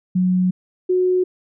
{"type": "tone pair in turn", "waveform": "sine", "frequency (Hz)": [183.1, 366.2], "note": ["F#3", "F#4"], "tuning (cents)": [-18, -18], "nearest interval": "octave", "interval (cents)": 1200, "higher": "second", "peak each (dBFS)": -14, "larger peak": "neither", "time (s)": [[0.15, 0.51], [0.89, 1.24]], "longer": "first", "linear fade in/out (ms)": 10, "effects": []}